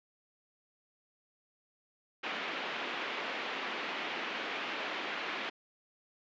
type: band-pass noise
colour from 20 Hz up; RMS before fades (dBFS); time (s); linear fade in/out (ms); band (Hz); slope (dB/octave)
white; -38; 2.23-5.5; 10; 230 to 3000; 24
effects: resampled to 16000 Hz